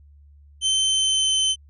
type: tone with pitch glide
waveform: sawtooth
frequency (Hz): 3090 to 3070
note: G7 to G7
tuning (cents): -26 to -37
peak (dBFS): -15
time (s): 0.61-1.56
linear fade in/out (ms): 50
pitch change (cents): -11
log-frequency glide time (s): 0.86-1.34
effects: added 72 Hz sine -47 dBFS peak until 1.69 s + resampled to 24000 Hz